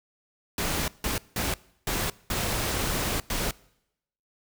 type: noise bursts at uneven times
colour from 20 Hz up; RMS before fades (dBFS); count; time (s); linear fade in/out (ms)
pink; -28; 6; 0.58-0.88 / 1.04-1.18 / 1.36-1.54 / 1.87-2.1 / 2.3-3.2 / 3.3-3.51; 2
effects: noise-tail reverb RT60 0.8 s tail -23 dB re dry